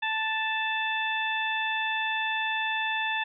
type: harmonic tone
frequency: 880 Hz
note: A5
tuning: in tune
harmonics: 1 / 2 / 3 / 4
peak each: -31 / -30 / -32 / -35 dBFS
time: 0.02-3.24 s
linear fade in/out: 10 ms
effects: none